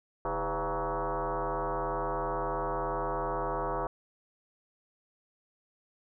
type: tone with frequency modulation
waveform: sine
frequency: 220 Hz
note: A3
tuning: in tune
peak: -29 dBFS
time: 0.25-3.87 s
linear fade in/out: 2 ms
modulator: 181 Hz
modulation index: 5.7
effects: none